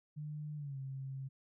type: tone with pitch glide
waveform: sine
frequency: 150.1 to 134.5 Hz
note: D3 to C3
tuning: +38 to +48 cents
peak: -40 dBFS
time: 0.16-1.29 s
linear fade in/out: 20 ms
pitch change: -190 cents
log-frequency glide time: 0.56-0.78 s
effects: none